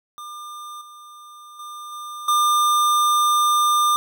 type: tone with level steps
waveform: square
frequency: 1200 Hz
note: D6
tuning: 37 cents sharp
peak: -34 / -41 / -34 / -32 / -16 dBFS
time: 0.18-3.96 s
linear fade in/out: 0 ms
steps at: 0.81 / 1.59 / 1.92 / 2.28 s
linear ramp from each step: 5 ms
effects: none